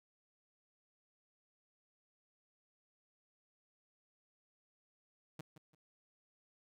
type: tone with echo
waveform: sawtooth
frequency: 155.56 Hz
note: D#3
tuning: in tune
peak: -39 dBFS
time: 5.39-5.41 s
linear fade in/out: 5 ms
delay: 170 ms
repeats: 2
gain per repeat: -12 dB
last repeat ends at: 5.75 s
effects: none